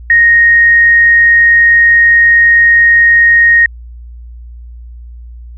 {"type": "tone", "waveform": "sine", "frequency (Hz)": 1864.7, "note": "A#6", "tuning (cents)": 0, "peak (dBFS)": -3, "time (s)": [0.1, 3.66], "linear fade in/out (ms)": 2, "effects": ["added 59 Hz sine -27 dBFS peak until 5.57 s"]}